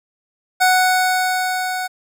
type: tone with level ramp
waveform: 25% pulse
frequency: 740 Hz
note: F#5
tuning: in tune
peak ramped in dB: -7 to -18 dBFS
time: 0.6-1.88 s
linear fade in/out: 20 ms
effects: none